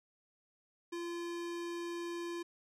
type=tone; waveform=square; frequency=343.5 Hz; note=F4; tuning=29 cents flat; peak=-39 dBFS; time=0.92-2.43 s; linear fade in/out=10 ms; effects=low-pass 9000 Hz 12 dB/octave